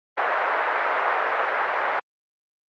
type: band-pass noise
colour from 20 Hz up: white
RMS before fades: -23 dBFS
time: 0.17-2 s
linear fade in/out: 10 ms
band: 510 to 1700 Hz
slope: 24 dB/octave
effects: Opus 32 kbps